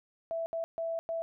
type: tone bursts at uneven times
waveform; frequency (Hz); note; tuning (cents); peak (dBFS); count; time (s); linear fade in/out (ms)
sine; 661; E5; +5; -31; 4; 0.31-0.46 / 0.53-0.64 / 0.78-0.99 / 1.09-1.22; 0
effects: none